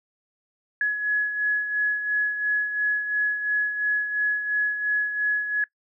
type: beating tone pair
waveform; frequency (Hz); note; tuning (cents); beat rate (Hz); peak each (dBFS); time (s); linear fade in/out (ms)
sine; 1688 / 1690.9; G#6 / G#6; +28 / +31; 2.9; -22 / -30; 0.81-5.64; 2
effects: noise-tail reverb RT60 0.1 s tail -22 dB re dry